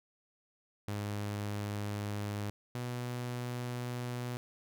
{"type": "tone pair in turn", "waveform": "sawtooth", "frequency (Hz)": [103.1, 122.61], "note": ["G#2", "B2"], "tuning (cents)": [-12, -12], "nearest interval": "minor third", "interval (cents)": 300, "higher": "second", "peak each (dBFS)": [-31, -32], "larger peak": "first", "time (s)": [[0.88, 2.5], [2.75, 4.37]], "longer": "neither", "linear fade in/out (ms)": 0, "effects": []}